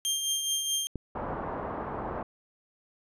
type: tone with tremolo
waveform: 20% pulse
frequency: 3187 Hz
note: G7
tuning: 28 cents sharp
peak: -20 dBFS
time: 0.05-0.87 s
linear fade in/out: 0 ms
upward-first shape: triangle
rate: 4.7 Hz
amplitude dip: 50%
type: click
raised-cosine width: 3 ms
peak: -21 dBFS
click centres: 0.957 s
type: low-pass noise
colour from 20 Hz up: white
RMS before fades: -35 dBFS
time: 1.15-2.23 s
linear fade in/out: 5 ms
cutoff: 1100 Hz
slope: 24 dB/octave
effects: resampled to 32000 Hz